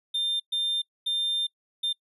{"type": "tone bursts at uneven times", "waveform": "triangle", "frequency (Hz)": 3600, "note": "A7", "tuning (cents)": 39, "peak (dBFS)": -23, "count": 4, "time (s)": [[0.14, 0.4], [0.52, 0.82], [1.06, 1.47], [1.83, 1.93]], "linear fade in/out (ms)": 10, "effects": ["noise-tail reverb RT60 0.1 s tail -24 dB re dry", "resampled to 32000 Hz"]}